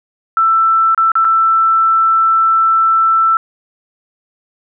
sine tone with dropouts, 1330 Hz, E6, 15 cents sharp, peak -8 dBFS, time 0.37-3.37 s, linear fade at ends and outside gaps 1 ms, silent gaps 0.947-0.977 / 1.118-1.154 / 1.246-1.25 s, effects none

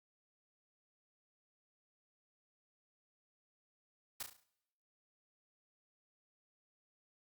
white noise with echo, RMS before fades -41 dBFS, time 4.2-4.23 s, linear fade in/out 5 ms, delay 35 ms, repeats 6, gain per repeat -6 dB, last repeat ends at 4.44 s, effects noise-tail reverb RT60 0.9 s tail -23 dB re dry + Opus 48 kbps

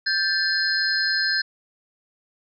sine tone cluster, 1573 / 1742 / 4214 / 5050 Hz, G6 / A6 / C8 / D#8, +6 / -18 / +12 / +25 cents, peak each -24 / -27 / -25 / -26 dBFS, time 0.06-1.42 s, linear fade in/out 10 ms, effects none

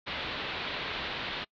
white low-pass noise, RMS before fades -36 dBFS, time 0.06-1.45 s, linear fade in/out 20 ms, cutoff 4000 Hz, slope 48 dB/octave, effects noise-tail reverb RT60 0.1 s tail -26 dB re dry

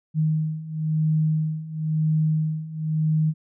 sine beating tone pair, 155.56 / 156.54 Hz, D#3 / D#3, 0 / +11 cents, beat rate 0.98 Hz, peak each -25 / -22 dBFS, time 0.14-3.34 s, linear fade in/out 50 ms, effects none

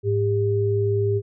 sine tone pair together, 105.9 / 399.8 Hz, G#2 / G4, +34 / +34 cents, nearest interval octave + major seventh, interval 2300 cents, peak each -21 dBFS, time 0.03-1.22 s, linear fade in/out 50 ms, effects none

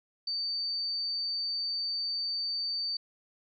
sine tone, 4589 Hz, D8, 41 cents flat, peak -30 dBFS, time 0.27-2.97 s, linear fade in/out 5 ms, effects none

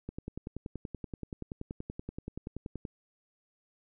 click train, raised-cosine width 3 ms, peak -25 dBFS, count 30, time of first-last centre 0.09-2.852 s, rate 10.5 Hz, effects none

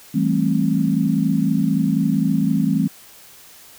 sine chord, A minor seventh, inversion second, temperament equal with one note detuned, 164.81 / 196 / 220 / 265.9 Hz, E3 / G3 / A3 / C4, 0 / 0 / 0 / +28 cents, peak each -21 dBFS, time 0.14-2.88 s, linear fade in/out 10 ms, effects white hiss -45 dBFS RMS until 3.78 s

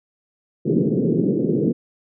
pink band-pass noise, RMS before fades -19 dBFS, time 0.65-1.73 s, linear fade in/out 20 ms, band 140 to 450 Hz, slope 48 dB/octave, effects none

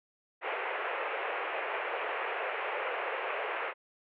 pink band-pass noise, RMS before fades -35 dBFS, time 0.41-3.74 s, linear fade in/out 50 ms, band 420 to 2700 Hz, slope 48 dB/octave, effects none

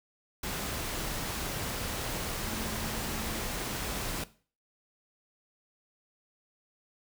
sine tone in noise, 219.6 Hz, A3, 3 cents flat, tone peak -42 dBFS, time 2.47-3.4 s, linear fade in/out 5 ms, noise pink, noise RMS -35 dBFS, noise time 0.43-4.24 s, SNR -10 dB, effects noise-tail reverb RT60 0.4 s tail -17 dB re dry

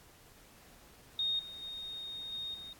sine tone with level steps, 3708 Hz, A#7, 10 cents flat, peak -30 / -44 / -40 / -37 / -44 dBFS, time 1.19-2.73 s, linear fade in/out 2 ms, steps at 1.39 / 1.62 / 2.32 / 2.54 s, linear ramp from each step 5 ms, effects pink hiss -59 dBFS RMS until 2.79 s + AAC 64 kbps

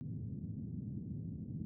pink band-pass noise, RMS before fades -43 dBFS, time 0.01-1.65 s, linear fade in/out 0 ms, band 100 to 230 Hz, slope 24 dB/octave, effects none

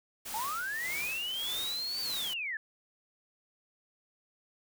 white noise with tremolo, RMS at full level -39 dBFS, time 0.25-2.34 s, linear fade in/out 10 ms, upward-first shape sine, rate 1.7 Hz, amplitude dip 60%
sine linear two-way sweep, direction up then down, 830.6 to 4622 to 1676 Hz, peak -33 dBFS, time 0.34-2.57 s, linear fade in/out 2 ms, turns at 2.01 s
effects none

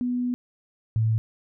sine tone pair in turn, 246.6 / 111.12 Hz, B3 / A2, -2 / +18 cents, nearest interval octave + major second, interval 1380 cents, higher first, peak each -23 / -19 dBFS, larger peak second, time 0.01-0.34 / 0.96-1.18 s, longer first, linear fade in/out 0 ms, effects none

